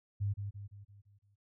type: tone with echo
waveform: sine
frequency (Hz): 101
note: G#2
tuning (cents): -48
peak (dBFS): -30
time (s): 0.2-0.34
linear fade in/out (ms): 20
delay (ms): 170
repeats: 6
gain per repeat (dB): -6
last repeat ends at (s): 1.36
effects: none